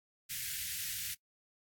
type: band-stop noise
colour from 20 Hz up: white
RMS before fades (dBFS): -39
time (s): 0.29-1.15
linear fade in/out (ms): 20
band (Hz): 160 to 1600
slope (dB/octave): 48
effects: noise-tail reverb RT60 0.1 s tail -25 dB re dry + AAC 64 kbps